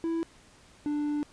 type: tone pair in turn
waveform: triangle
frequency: 330.4 / 295.1 Hz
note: E4 / D4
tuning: +4 / +8 cents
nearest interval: major second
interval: 196 cents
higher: first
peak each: -25 dBFS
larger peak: neither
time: 0.04-0.23 / 0.86-1.23 s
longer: second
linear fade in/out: 0 ms
effects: pink hiss -57 dBFS RMS until 1.32 s + resampled to 22050 Hz